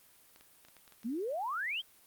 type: clicks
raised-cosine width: 0.2 ms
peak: -38 dBFS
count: 8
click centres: 0.361 / 0.41 / 0.65 / 0.685 / 0.767 / 0.878 / 0.923 / 1.032 s
type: exponential sweep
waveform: sine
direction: up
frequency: 211.6 to 3322 Hz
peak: -33 dBFS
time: 1.04-1.82 s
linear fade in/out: 20 ms
effects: white hiss -62 dBFS RMS until 2.06 s + Opus 32 kbps